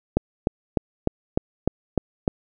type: click train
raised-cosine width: 2 ms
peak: -5 dBFS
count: 8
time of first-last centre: 0.17-2.278 s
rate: 3.32 Hz
effects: none

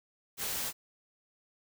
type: noise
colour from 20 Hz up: white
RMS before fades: -35 dBFS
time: 0.37-0.73 s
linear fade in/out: 50 ms
effects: none

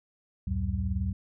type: tone cluster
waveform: sine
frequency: 69 / 87 / 109.2 / 190.5 Hz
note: C#2 / F2 / A2 / G3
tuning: -7 / -6 / -13 / -49 cents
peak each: -31 / -31 / -35 / -34 dBFS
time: 0.47-1.13 s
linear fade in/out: 5 ms
effects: none

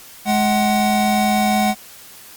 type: tone pair together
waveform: square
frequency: 210.5 / 749 Hz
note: G#3 / F#5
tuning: +24 / +21 cents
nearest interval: octave + minor seventh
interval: 2197 cents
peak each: -18 dBFS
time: 0.25-1.75 s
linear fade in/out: 50 ms
effects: white hiss -41 dBFS RMS until 2.36 s + Opus 48 kbps

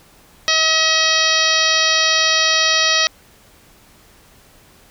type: harmonic tone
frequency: 638 Hz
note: D#5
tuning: 43 cents sharp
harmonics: 1 / 2 / 3 / 4 / 5 / 6 / 7 / 8 / 9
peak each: -25 / -23 / -20 / -22 / -21 / -21 / -21 / -22 / -22 dBFS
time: 0.48-3.07 s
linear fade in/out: 0 ms
effects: pink hiss -49 dBFS RMS until 4.9 s

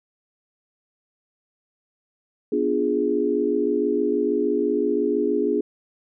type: chord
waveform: sine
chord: B diminished seventh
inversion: none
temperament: equal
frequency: 246.9 / 293.7 / 349.2 / 415.3 Hz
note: B3 / D4 / F4 / Ab4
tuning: 0 / 0 / 0 / 0 cents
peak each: -27 / -25 / -26 / -22 dBFS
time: 2.52-5.61 s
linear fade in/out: 5 ms
effects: none

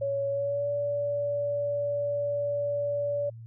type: tone with pitch glide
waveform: sine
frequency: 557 to 576.3 Hz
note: C#5 to D5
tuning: +8 to -33 cents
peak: -26 dBFS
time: 0.01-3.3 s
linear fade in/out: 10 ms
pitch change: +59 cents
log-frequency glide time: 0.29-0.7 s
effects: added 114 Hz sine -41 dBFS peak until 3.46 s

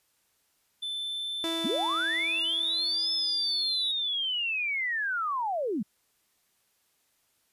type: tone with vibrato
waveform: triangle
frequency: 3520 Hz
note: A7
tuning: in tune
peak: -30 dBFS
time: 0.82-3.92 s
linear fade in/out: 10 ms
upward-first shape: sine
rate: 0.49 Hz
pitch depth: 9 cents each way
type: tone with exponential decay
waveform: sawtooth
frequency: 329.6 Hz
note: E4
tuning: in tune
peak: -26 dBFS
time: 1.44-4.57 s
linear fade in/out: 0 ms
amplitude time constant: 680 ms
type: linear two-way sweep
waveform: sine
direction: up then down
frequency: 174.61 to 5250 to 174.61 Hz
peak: -27 dBFS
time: 1.64-5.83 s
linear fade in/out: 10 ms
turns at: 3.12 s
effects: white hiss -71 dBFS RMS until 7.52 s + resampled to 32000 Hz

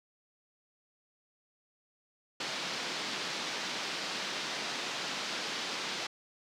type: band-pass noise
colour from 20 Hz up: white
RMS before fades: -37 dBFS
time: 2.4-6.07 s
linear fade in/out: 5 ms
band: 160 to 5100 Hz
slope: 24 dB/octave
effects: none

